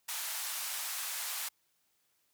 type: band-pass noise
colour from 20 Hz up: white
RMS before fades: -38 dBFS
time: 0.08-1.49 s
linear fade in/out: 10 ms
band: 750 to 16000 Hz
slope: 24 dB/octave
effects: white hiss -75 dBFS RMS until 2.33 s + high-pass 60 Hz 12 dB/octave